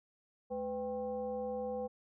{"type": "tone with frequency modulation", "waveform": "sine", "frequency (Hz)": 502, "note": "B4", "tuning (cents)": 28, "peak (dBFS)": -35, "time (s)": [0.5, 1.88], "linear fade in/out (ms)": 20, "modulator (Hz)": 287, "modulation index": 0.79, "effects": []}